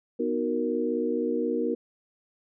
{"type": "chord", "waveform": "sine", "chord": "B major seventh", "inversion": "none", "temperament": "equal", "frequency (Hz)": [246.9, 311.1, 370, 466.2], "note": ["B3", "D#4", "F#4", "A#4"], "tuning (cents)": [0, 0, 0, 0], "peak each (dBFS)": [-30, -31, -32, -28], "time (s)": [0.19, 1.75], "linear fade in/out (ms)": 10, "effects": []}